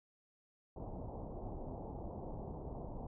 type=low-pass noise; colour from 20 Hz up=pink; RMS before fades=-45 dBFS; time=0.76-3.07 s; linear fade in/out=5 ms; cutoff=900 Hz; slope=48 dB/octave; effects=none